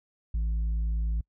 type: tone with tanh clipping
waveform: sine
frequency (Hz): 55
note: A1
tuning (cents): 0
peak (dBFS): -26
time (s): 0.34-1.21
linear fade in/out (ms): 5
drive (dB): 4
effects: noise-tail reverb RT60 0.1 s tail -26 dB re dry